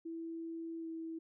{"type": "tone with pitch glide", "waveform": "sine", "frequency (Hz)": [329.6, 325.8], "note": ["E4", "E4"], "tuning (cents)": [0, -20], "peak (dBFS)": -40, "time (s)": [0.05, 1.19], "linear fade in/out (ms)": 10, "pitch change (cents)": -20, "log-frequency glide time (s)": [0.79, 0.87], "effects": []}